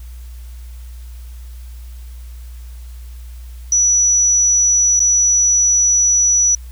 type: tone with dropouts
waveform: sine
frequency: 5900 Hz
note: F#8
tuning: 6 cents flat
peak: -10 dBFS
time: 3.72-6.55 s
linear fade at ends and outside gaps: 2 ms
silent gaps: 4.994-5.002 s
effects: added 60 Hz sine -30 dBFS peak until 6.71 s + white hiss -49 dBFS RMS until 6.71 s